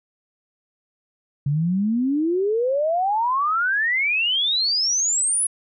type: exponential sweep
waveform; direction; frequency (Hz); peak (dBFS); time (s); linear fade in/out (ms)
sine; up; 137.4 to 10510; -18; 1.46-5.47; 5
effects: none